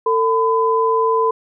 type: tone pair together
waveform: sine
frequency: 449.1 / 1008.2 Hz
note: A4 / B5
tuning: +35 / +35 cents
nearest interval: octave + major second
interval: 1400 cents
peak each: -16 dBFS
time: 0.06-1.31 s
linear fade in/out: 5 ms
effects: none